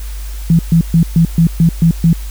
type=tone bursts; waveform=sine; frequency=166 Hz; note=E3; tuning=12 cents sharp; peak=-5 dBFS; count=8; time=0.5-2.13 s; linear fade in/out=2 ms; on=90 ms; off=130 ms; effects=added 50 Hz sine -21 dBFS peak until 2.3 s + white hiss -36 dBFS RMS until 2.3 s